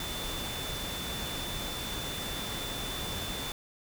sine tone in noise, 3520 Hz, A7, in tune, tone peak -39 dBFS, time 0-3.52 s, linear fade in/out 2 ms, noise pink, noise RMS -37 dBFS, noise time 0-3.52 s, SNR -5 dB, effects none

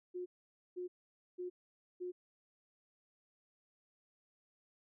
sine tone bursts, 360 Hz, F#4, 47 cents flat, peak -39 dBFS, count 4, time 0.14-2.12 s, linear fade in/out 20 ms, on 120 ms, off 500 ms, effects none

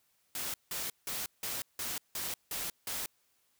white noise bursts, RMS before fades -37 dBFS, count 8, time 0.35-3.06 s, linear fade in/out 2 ms, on 190 ms, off 170 ms, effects white hiss -73 dBFS RMS until 3.59 s

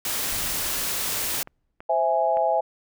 white noise, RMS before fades -27 dBFS, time 0.05-1.43 s, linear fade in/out 2 ms
brown noise with exponential decay, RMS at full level -36 dBFS, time 0.32-1.8 s, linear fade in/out 1 ms, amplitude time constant 320 ms
clicks, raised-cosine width 0.5 ms, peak -24 dBFS, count 3, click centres 1.474 / 1.805 / 2.371 s
sine chord, C augmented, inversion none, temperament equal, 523.3 / 659.3 / 830.6 Hz, C5 / E5 / G#5, 0 / 0 / 0 cents, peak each -26 / -22 / -23 dBFS, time 1.89-2.61 s, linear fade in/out 10 ms
effects none

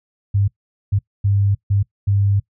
sine tone bursts at uneven times, 100 Hz, G2, 35 cents sharp, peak -13 dBFS, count 5, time 0.34-0.48 / 0.92-0.99 / 1.24-1.55 / 1.7-1.83 / 2.07-2.4 s, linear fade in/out 10 ms, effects noise-tail reverb RT60 0.1 s tail -21 dB re dry

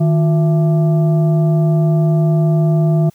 sine tone with frequency modulation, 156.6 Hz, D#3, 11 cents sharp, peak -10 dBFS, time 0-3.1 s, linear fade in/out 10 ms, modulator 512 Hz, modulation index 0.48, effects white hiss -54 dBFS RMS until 3.14 s

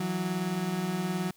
35% pulse beating tone pair, 164.81 / 183.81 Hz, E3 / F#3, 0 / -11 cents, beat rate 19 Hz, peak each -33 / -28 dBFS, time 0-1.31 s, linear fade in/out 5 ms, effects white hiss -63 dBFS RMS until 1.36 s

